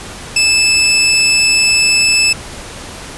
20% pulse tone, 2624 Hz, E7, 9 cents flat, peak -4 dBFS, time 0.36-2.33 s, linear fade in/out 5 ms, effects pink hiss -29 dBFS RMS until 3.17 s + resampled to 24000 Hz

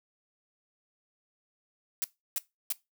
blue noise bursts, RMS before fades -30 dBFS, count 3, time 2.02-2.723 s, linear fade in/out 0 ms, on 21 ms, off 320 ms, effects noise-tail reverb RT60 0.2 s tail -19 dB re dry

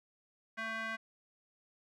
square tone with band-pass filter, 223.2 Hz, A3, 25 cents sharp, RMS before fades -39 dBFS, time 0.57-0.97 s, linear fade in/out 20 ms, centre 1700 Hz, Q 2.7, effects none

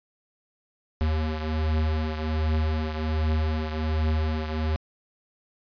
square beating tone pair, 77.78 / 79.08 Hz, D#2 / D#2, 0 / +29 cents, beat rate 1.3 Hz, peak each -25 / -31 dBFS, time 1.01-4.76 s, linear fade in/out 0 ms, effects resampled to 11025 Hz

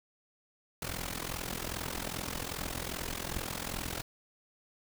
pink noise with amplitude modulation, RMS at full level -34 dBFS, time 0.82-4.02 s, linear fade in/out 2 ms, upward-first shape sine, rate 42.5 Hz, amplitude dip 85%, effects none

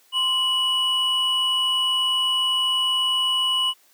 triangle tone pair together, 1041 / 2942 Hz, C6 / F#7, -9 / -11 cents, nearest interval octave + tritone, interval 1798 cents, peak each -26 / -18 dBFS, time 0.12-3.74 s, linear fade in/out 50 ms, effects white hiss -58 dBFS RMS until 3.93 s + high-pass 300 Hz 12 dB/octave

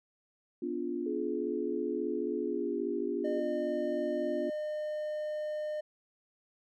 sine chord, B diminished, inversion none, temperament equal with one note detuned, 246.9 / 290.5 / 349.2 Hz, B3 / D4 / F4, 0 / -19 / 0 cents, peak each -38 / -37 / -35 dBFS, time 0.62-4.5 s, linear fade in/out 5 ms
sine tone with pitch glide, 424.1 to 403.3 Hz, G#4 to G4, +36 to +49 cents, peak -35 dBFS, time 1.06-3.4 s, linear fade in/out 5 ms, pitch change -87 cents, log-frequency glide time 2.4-2.76 s
triangle tone, 607 Hz, D#5, 43 cents flat, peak -31 dBFS, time 3.24-5.81 s, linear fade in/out 10 ms
effects none

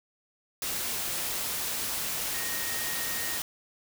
sine tone in noise, 1864.7 Hz, A#6, in tune, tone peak -38 dBFS, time 2.34-3.37 s, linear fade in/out 2 ms, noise white, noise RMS -32 dBFS, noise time 0.62-3.42 s, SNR -9 dB, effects none

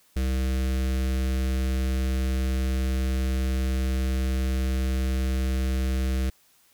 square tone with notch filter, 65 Hz, C2, 11 cents flat, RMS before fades -25 dBFS, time 0.16-6.3 s, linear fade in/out 5 ms, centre 910 Hz, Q 1.1, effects white hiss -61 dBFS RMS until 6.73 s

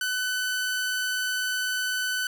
sawtooth tone, 1504 Hz, F#6, 28 cents sharp, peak -22 dBFS, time 0.01-2.27 s, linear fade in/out 2 ms, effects none

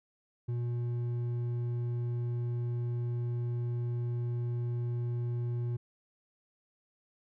sine tone with hard clipping, 120 Hz, B2, 49 cents flat, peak -32 dBFS, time 0.48-5.77 s, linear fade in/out 10 ms, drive 5 dB, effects none

